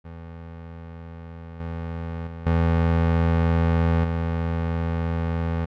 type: tone with level steps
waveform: 25% pulse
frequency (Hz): 83.2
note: E2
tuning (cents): +17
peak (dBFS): -33 / -25 / -30 / -14 / -19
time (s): 0.04-5.66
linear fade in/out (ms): 20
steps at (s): 1.6 / 2.27 / 2.46 / 4.04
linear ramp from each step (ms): 5
effects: low-pass 2000 Hz 12 dB/octave